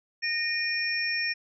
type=tone cluster; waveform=sine; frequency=1851 / 2432 / 5430 Hz; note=A#6 / D#7 / F8; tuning=-13 / -40 / -50 cents; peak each=-30 / -30 / -31 dBFS; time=0.22-1.34 s; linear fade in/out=20 ms; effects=none